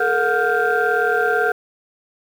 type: tone cluster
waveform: sine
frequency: 428.1 / 466.3 / 726 / 1404 / 1563 Hz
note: A4 / A#4 / F#5 / F6 / G6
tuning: -47 / +1 / -33 / +9 / -6 cents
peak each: -21 dBFS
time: 0-1.52 s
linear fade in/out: 5 ms
effects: tanh soft clip ceiling -8 dBFS + 7-bit